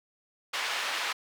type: band-pass noise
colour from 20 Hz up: white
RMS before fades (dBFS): -32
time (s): 0.53-1.13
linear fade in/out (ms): 10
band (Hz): 810 to 3000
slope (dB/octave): 12
effects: none